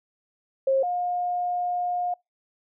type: tone pair in turn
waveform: sine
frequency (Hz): 536 / 713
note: C5 / F5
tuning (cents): +42 / +36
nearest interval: perfect fourth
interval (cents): 494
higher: second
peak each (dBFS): -18 / -24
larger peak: first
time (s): 0.67-0.83 / 0.83-2.14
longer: second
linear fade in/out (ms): 5
effects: noise-tail reverb RT60 0.2 s tail -26 dB re dry